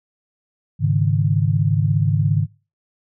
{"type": "chord", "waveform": "sine", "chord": "Ab suspended fourth", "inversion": "none", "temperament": "equal", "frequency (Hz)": [103.83, 138.59, 155.56], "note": ["Ab2", "Db3", "Eb3"], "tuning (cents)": [0, 0, 0], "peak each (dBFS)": -19, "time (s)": [0.79, 2.47], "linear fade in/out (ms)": 50, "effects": ["noise-tail reverb RT60 0.3 s tail -20 dB re dry"]}